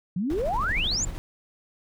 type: exponential sweep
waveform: sine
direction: up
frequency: 165.5 to 7459 Hz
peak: -24 dBFS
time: 0.16-1.05 s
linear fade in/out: 5 ms
type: noise with tremolo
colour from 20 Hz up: brown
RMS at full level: -30 dBFS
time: 0.3-1.18 s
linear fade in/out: 0 ms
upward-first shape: square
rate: 13 Hz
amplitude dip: 35%
effects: none